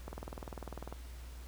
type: click train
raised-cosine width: 1 ms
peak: -28 dBFS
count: 18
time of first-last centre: 0.08-0.926 s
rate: 20.1 Hz
effects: added 60 Hz sine -45 dBFS peak until 1.47 s + pink hiss -57 dBFS RMS until 1.47 s